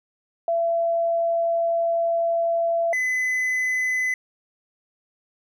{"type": "tone pair in turn", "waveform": ["sine", "triangle"], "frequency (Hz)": [673, 2017], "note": ["E5", "B6"], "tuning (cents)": [36, 36], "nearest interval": "octave + perfect fifth", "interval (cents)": 1900, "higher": "second", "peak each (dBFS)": -19, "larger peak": "neither", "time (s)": [[0.48, 2.93], [2.93, 4.14]], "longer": "first", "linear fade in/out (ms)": 2, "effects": []}